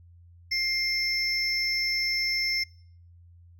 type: tone pair together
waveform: triangle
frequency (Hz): 2113 / 5324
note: C7 / E8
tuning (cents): +16 / +16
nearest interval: octave + major third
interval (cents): 1600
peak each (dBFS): -26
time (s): 0.51-2.64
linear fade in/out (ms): 10
effects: noise-tail reverb RT60 0.6 s tail -26 dB re dry + added 86 Hz sine -50 dBFS peak until 3.59 s